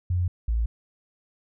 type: tone pair in turn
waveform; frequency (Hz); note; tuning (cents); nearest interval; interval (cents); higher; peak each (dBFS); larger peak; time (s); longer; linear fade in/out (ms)
sine; 89.3 / 56.6; F2 / A1; +39 / +50; minor sixth; 789; first; -21; neither; 0.1-0.28 / 0.48-0.66; neither; 5
effects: none